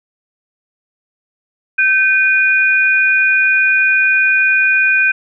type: tone pair together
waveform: sine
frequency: 1546.6 / 2455 Hz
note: G6 / D#7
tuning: -24 / -24 cents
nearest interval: minor sixth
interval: 800 cents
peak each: -12 dBFS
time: 1.78-5.12 s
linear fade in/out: 10 ms
effects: none